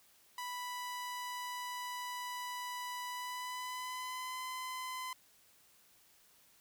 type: tone with pitch glide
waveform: sawtooth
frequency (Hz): 987.8 to 1022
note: B5 to C6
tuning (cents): 0 to -41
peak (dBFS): -36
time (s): 0.38-5.13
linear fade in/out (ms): 2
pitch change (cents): +59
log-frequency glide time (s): 3.09-4.43
effects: white hiss -66 dBFS RMS until 6.6 s